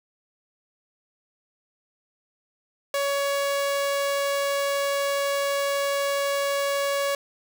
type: tone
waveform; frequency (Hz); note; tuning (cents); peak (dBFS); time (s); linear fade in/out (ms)
sawtooth; 561; C#5; +21; -19; 2.94-7.15; 2
effects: none